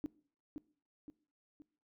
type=tone with echo; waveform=sine; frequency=296.9 Hz; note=D4; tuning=19 cents sharp; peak=-34 dBFS; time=0.04-0.06 s; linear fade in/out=0 ms; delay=520 ms; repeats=3; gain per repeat=-6 dB; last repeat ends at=1.62 s; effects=noise-tail reverb RT60 0.5 s tail -21 dB re dry